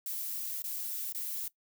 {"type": "noise with dropouts", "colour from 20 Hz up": "violet", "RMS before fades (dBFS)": -37, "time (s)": [0.06, 1.48], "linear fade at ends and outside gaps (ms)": 2, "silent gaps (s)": [[0.621, 0.64], [1.124, 1.147]], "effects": ["noise-tail reverb RT60 0.1 s tail -19 dB re dry"]}